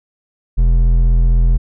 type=tone with hard clipping; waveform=sine; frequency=42.09 Hz; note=E1; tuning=37 cents sharp; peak=-10 dBFS; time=0.57-1.58 s; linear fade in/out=20 ms; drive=7 dB; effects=none